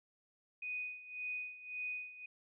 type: tone with tremolo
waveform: sine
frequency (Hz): 2488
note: D#7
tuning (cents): -1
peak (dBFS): -37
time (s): 0.62-2.26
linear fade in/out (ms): 5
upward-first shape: sine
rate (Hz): 1.8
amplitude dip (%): 80
effects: none